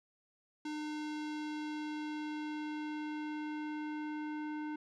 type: tone with low-pass filter sweep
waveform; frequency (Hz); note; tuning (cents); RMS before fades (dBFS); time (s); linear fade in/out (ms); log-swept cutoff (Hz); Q
square; 302.9; D#4; -46; -40; 0.65-4.76; 5; 5700 to 1800; 0.98
effects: none